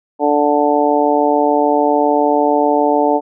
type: harmonic tone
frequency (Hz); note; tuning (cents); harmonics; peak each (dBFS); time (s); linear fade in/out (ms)
146.8; D3; 0; 2 / 3 / 4 / 5 / 6; -17 / -17 / -17 / -17 / -17; 0.19-3.21; 50
effects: none